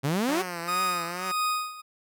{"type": "exponential sweep", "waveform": "sawtooth", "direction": "up", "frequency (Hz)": [130.2, 402.1], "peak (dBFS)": -20, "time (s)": [0.03, 0.43], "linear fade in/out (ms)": 20}
{"type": "tone with vibrato", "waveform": "5% pulse", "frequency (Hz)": 177.8, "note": "F3", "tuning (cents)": 31, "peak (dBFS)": -21, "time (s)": [0.28, 1.32], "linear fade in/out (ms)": 10, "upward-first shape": "triangle", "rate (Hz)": 2.3, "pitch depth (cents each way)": 110}
{"type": "tone with tremolo", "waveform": "40% pulse", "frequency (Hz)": 1244.5, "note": "D#6", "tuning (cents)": 0, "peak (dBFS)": -23, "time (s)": [0.67, 1.82], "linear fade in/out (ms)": 20, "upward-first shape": "sine", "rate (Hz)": 1.6, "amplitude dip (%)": 85}
{"effects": []}